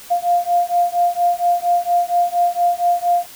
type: beating tone pair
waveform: sine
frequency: 698.5 / 702.8 Hz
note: F5 / F5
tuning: 0 / +11 cents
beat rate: 4.3 Hz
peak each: -17 / -17 dBFS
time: 0.1-3.26 s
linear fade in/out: 20 ms
effects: white hiss -39 dBFS RMS until 3.35 s